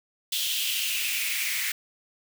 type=noise with high-pass filter sweep; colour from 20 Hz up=white; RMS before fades=-28 dBFS; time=0.32-1.72 s; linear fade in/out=5 ms; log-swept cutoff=3300 to 2000 Hz; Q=4.2; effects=none